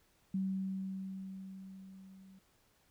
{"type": "tone with level ramp", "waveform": "sine", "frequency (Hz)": 191, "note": "G3", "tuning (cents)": -45, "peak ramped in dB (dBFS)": [-31, -55], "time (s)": [0.34, 2.39], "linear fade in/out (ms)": 5, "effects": ["pink hiss -71 dBFS RMS until 2.9 s"]}